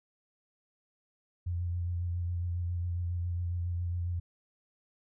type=tone with vibrato; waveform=sine; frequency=87.31 Hz; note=F2; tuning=in tune; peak=-30 dBFS; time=1.46-4.2 s; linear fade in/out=10 ms; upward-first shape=sine; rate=7.3 Hz; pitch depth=25 cents each way; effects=none